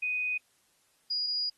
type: tone pair in turn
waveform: sine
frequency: 2493 / 4886 Hz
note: D#7 / D#8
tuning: +3 / -32 cents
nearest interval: octave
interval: 1165 cents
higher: second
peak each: -28 dBFS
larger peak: neither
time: 0.02-0.38 / 1.1-1.5 s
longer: second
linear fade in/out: 10 ms
effects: white hiss -69 dBFS RMS until 1.57 s + AAC 32 kbps